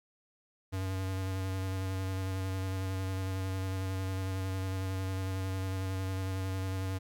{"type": "tone with vibrato", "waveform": "square", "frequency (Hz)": 94.8, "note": "F#2", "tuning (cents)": 43, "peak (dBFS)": -33, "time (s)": [0.72, 6.99], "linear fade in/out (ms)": 20, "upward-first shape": "square", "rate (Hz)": 11, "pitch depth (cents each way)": 14, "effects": ["12-bit"]}